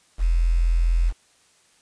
sine tone with quantisation, 42.27 Hz, E1, 44 cents sharp, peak -16 dBFS, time 0.18-1.13 s, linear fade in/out 50 ms, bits 7, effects white hiss -59 dBFS RMS until 1.81 s + resampled to 22050 Hz

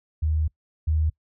sine tone pair in turn, 77.78 / 78.1 Hz, D#2 / D#2, 0 / +7 cents, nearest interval unison, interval 7 cents, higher second, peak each -20 / -19 dBFS, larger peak second, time 0.22-0.48 / 0.87-1.1 s, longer first, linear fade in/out 10 ms, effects noise-tail reverb RT60 0.1 s tail -23 dB re dry

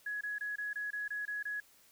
sine tone bursts, 1678 Hz, G#6, 17 cents sharp, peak -35 dBFS, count 9, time 0.06-1.602 s, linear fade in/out 5 ms, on 150 ms, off 24 ms, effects white hiss -64 dBFS RMS until 1.91 s

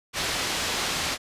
white low-pass noise, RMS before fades -28 dBFS, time 0.13-1.18 s, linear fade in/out 50 ms, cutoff 5000 Hz, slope 12 dB/octave, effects resampled to 32000 Hz

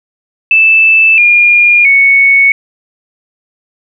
sine tone with pitch steps, 2637 / 2418 / 2217 Hz, E7 / D7 / C#7, 0 / +50 / 0 cents, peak -3 dBFS, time 0.51-2.52 s, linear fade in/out 2 ms, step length 670 ms, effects none

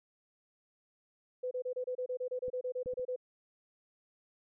sine tone bursts, 503 Hz, B4, 32 cents sharp, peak -33 dBFS, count 16, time 1.43-3.162 s, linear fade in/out 10 ms, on 82 ms, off 28 ms
clicks, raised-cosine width 3 ms, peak -37 / -35 / -42 / -44 dBFS, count 4, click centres 2.482 / 2.86 / 2.935 / 2.996 s
effects none

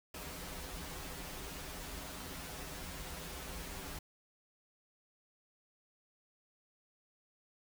pink noise with comb filter, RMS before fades -45 dBFS, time 0.14-3.99 s, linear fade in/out 5 ms, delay 8.9 ms, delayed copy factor -1, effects none

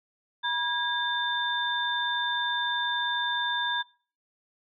sine tone cluster, 967 / 1638 / 3577 Hz, B5 / G#6 / A7, -37 / -24 / +28 cents, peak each -30 dBFS, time 0.43-3.83 s, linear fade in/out 20 ms, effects noise-tail reverb RT60 0.4 s tail -21 dB re dry

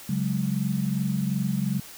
sine chord, C# suspended fourth, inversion none, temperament equal, 138.59 / 185 / 207.7 Hz, C#3 / F#3 / G#3, 0 / 0 / 0 cents, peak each -28 / -27 / -28 dBFS, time 0.09-1.8 s, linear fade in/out 5 ms, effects white hiss -44 dBFS RMS until 1.97 s

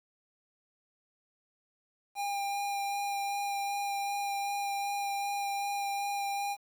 square tone with vibrato, 803 Hz, G5, 41 cents sharp, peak -32 dBFS, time 2.15-6.57 s, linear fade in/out 50 ms, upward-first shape sine, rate 2.6 Hz, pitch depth 11 cents each way, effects 10-bit

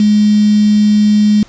sine tone with quantisation, 210 Hz, G#3, 19 cents sharp, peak -6 dBFS, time 0-1.43 s, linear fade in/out 2 ms, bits 4, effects pink hiss -42 dBFS RMS until 1.48 s + resampled to 16000 Hz

